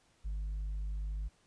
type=tone with tanh clipping; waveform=sine; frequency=50.8 Hz; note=G#1; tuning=38 cents flat; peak=-35 dBFS; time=0.24-1.29 s; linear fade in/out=20 ms; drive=2 dB; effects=pink hiss -69 dBFS RMS until 1.46 s + resampled to 22050 Hz